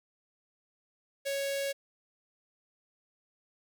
sawtooth tone with notch filter, 554.4 Hz, C#5, in tune, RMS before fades -33 dBFS, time 1.25-1.73 s, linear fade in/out 20 ms, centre 1100 Hz, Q 1.9, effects none

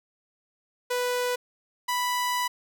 sawtooth tone pair in turn, 493.9 / 987.8 Hz, B4 / B5, 0 / 0 cents, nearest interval octave, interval 1200 cents, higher second, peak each -21 dBFS, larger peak neither, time 0.9-1.36 / 1.88-2.48 s, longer second, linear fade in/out 10 ms, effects none

